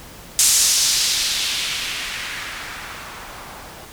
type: noise with low-pass filter sweep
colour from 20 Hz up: violet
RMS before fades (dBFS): -22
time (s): 0.39-3.85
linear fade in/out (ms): 0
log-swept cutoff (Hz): 7400 to 710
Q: 1.4
effects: pink hiss -40 dBFS RMS until 3.92 s